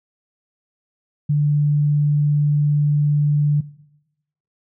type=tone; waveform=sine; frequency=147.1 Hz; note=D3; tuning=3 cents sharp; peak=-14 dBFS; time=1.29-3.61 s; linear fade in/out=10 ms; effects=noise-tail reverb RT60 0.9 s tail -19 dB re dry